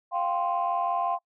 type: chord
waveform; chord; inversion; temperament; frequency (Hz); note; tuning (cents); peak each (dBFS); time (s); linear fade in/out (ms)
sine; F suspended second; none; equal; 698.5 / 784 / 1046.5; F5 / G5 / C6; 0 / 0 / 0; -27 / -29 / -28; 0.11-1.19; 50
effects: noise-tail reverb RT60 0.1 s tail -25 dB re dry + tanh soft clip ceiling -17 dBFS